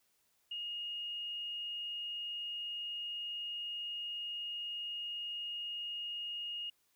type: tone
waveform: sine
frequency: 2858 Hz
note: F7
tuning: 39 cents sharp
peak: -38 dBFS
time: 0.51-6.7 s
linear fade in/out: 5 ms
effects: white hiss -75 dBFS RMS until 6.95 s